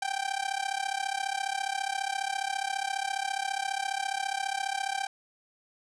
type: tone with amplitude modulation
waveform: sawtooth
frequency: 784 Hz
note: G5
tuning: in tune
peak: -22 dBFS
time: 0.02-5.07 s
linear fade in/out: 5 ms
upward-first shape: sine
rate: 34.7 Hz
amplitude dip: 90%
effects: resampled to 22050 Hz + 9-bit